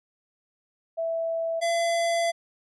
sine / square tone pair in turn, 659.3 / 677.1 Hz, E5 / E5, 0 / +46 cents, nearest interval unison, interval 46 cents, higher second, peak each -25 / -23 dBFS, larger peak second, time 0.97-1.61 / 1.61-2.32 s, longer second, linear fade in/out 20 ms, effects resampled to 24000 Hz

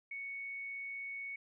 sine tone, 2221 Hz, C#7, 3 cents sharp, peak -40 dBFS, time 0.11-1.36 s, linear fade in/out 5 ms, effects none

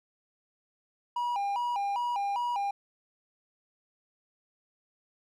triangle tone with vibrato, 880 Hz, A5, in tune, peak -26 dBFS, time 1.16-2.71 s, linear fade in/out 5 ms, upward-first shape square, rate 2.5 Hz, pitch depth 160 cents each way, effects none

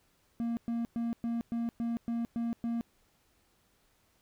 triangle tone bursts, 233.1 Hz, A#3, in tune, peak -28 dBFS, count 9, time 0.4-2.81 s, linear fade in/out 0 ms, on 170 ms, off 110 ms, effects pink hiss -70 dBFS RMS until 4.21 s

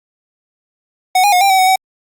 square tone with pitch steps, 741 / 818 / 723 / 791 / 761 / 746 / 758 Hz, F#5 / G#5 / F#5 / G5 / F#5 / F#5 / F#5, +2 / -26 / -40 / +15 / +48 / +14 / +42 cents, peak -9 dBFS, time 1.15-1.759 s, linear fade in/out 5 ms, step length 87 ms, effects Opus 48 kbps

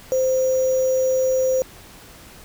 sine tone with sample-and-hold, 520 Hz, C5, 11 cents flat, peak -16 dBFS, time 0.12-1.62 s, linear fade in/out 0 ms, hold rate 6300 Hz, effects pink hiss -44 dBFS RMS until 2.44 s

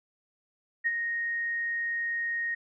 sine tone with ADSR envelope, 1864.7 Hz, A#6, in tune, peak -22 dBFS, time 0.84-2.55 s, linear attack 26 ms, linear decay 35 ms, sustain -6 dB, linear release 10 ms, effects none

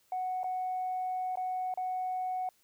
sine tone with dropouts, 740 Hz, F#5, in tune, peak -30 dBFS, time 0.12-2.49 s, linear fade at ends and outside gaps 2 ms, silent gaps 0.433-0.442 / 1.356-1.372 / 1.74-1.774 s, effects tanh soft clip ceiling -27 dBFS + white hiss -69 dBFS RMS until 2.63 s

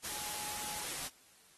sine tone in noise, 841 Hz, G#5, 22 cents sharp, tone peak -48 dBFS, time 0.09-0.84 s, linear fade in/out 20 ms, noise white, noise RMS -40 dBFS, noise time 0.03-1.09 s, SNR -11 dB, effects white hiss -63 dBFS RMS until 1.57 s + AAC 32 kbps

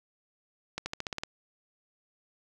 accelerating click train, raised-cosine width 0.2 ms, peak -16 dBFS, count 8, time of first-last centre 0.78-1.235 s, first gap 80 ms, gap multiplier 0.93, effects none

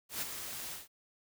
white noise with ADSR envelope, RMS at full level -35 dBFS, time 0.09-0.88 s, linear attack 130 ms, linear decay 19 ms, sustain -7 dB, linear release 160 ms, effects none

